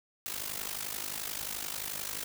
white noise with amplitude modulation, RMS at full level -34 dBFS, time 0.26-2.24 s, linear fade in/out 0 ms, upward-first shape sine, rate 51.4 Hz, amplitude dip 80%, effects none

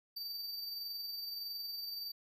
square tone with amplitude modulation, 4634 Hz, D8, 24 cents flat, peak -39 dBFS, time 0.16-2.12 s, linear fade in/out 10 ms, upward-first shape sine, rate 21.6 Hz, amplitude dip 35%, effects none

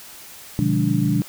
sine tone cluster, 123.2 / 148 / 176 / 203.5 / 290.7 Hz, B2 / D3 / F3 / G#3 / D4, -4 / +14 / +14 / -35 / -18 cents, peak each -23 dBFS, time 0.59-1.22 s, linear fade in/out 0 ms, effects white hiss -41 dBFS RMS until 1.28 s

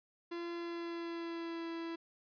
45% pulse tone with pitch glide, 342.3 to 332.4 Hz, F4 to E4, -35 to +15 cents, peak -39 dBFS, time 0.31-1.96 s, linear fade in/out 10 ms, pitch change -50 cents, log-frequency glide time 0.53-1.69 s, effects resampled to 11025 Hz

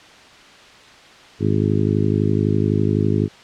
harmonic tone, 51.91 Hz, G#1, in tune, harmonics 2 / 3 / 4 / 5 / 6 / 7 / 8, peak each -20 / -22 / -23 / -24 / -25 / -25 / -26 dBFS, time 1.39-3.29 s, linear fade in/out 50 ms, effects white hiss -44 dBFS RMS until 3.43 s + low-pass 4000 Hz 12 dB/octave

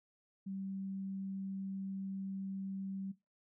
sine tone, 193.4 Hz, G3, 23 cents flat, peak -39 dBFS, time 0.46-3.12 s, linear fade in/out 10 ms, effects noise-tail reverb RT60 0.2 s tail -17 dB re dry

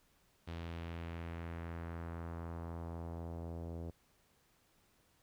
sawtooth tone with low-pass filter sweep, 83.9 Hz, E2, 31 cents sharp, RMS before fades -44 dBFS, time 0.47-3.91 s, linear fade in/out 10 ms, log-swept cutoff 3700 to 530 Hz, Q 1.4, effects pink hiss -72 dBFS RMS until 5.22 s

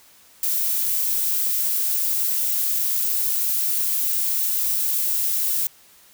violet noise, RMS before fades -22 dBFS, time 0.43-5.67 s, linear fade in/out 2 ms, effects white hiss -52 dBFS RMS until 6.13 s

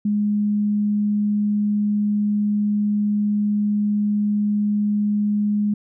sine tone, 207.7 Hz, G#3, in tune, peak -17 dBFS, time 0.05-5.74 s, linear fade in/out 5 ms, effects none

